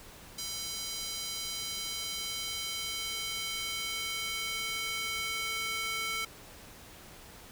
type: tone with high-pass filter sweep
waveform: square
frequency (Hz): 444.9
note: A4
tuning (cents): +19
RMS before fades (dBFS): -36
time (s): 0.38-6.25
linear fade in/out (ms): 5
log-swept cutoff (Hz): 4500 to 1900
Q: 1.5
effects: pink hiss -51 dBFS RMS until 7.51 s

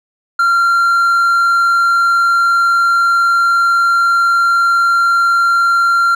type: tone with vibrato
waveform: triangle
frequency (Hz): 1379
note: F6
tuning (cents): -22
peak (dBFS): -7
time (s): 0.39-6.15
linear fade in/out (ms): 5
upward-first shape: square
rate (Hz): 20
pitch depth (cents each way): 12
effects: none

